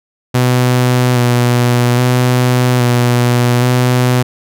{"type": "tone with vibrato", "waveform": "sawtooth", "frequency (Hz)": 123.47, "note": "B2", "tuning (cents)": 0, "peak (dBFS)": -5, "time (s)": [0.34, 4.23], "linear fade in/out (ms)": 10, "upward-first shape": "square", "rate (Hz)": 0.61, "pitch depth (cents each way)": 21, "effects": []}